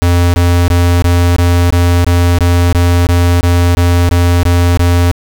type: tone bursts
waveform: square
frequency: 87.31 Hz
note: F2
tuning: in tune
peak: -7 dBFS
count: 15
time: 0.02-5.114 s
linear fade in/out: 0 ms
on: 320 ms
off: 21 ms
effects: none